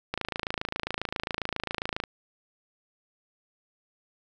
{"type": "click train", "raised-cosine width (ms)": 0.3, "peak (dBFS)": -13, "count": 53, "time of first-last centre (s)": [0.14, 2.038], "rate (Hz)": 27.4, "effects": []}